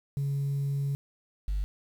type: tone pair in turn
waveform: sine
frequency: 139.9 / 49.59 Hz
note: C#3 / G1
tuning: +16 / +21 cents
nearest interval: octave + tritone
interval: 1795 cents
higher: first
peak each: -25 dBFS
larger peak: neither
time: 0.17-0.95 / 1.48-1.64 s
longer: first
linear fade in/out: 0 ms
effects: tanh soft clip ceiling -24 dBFS + 9-bit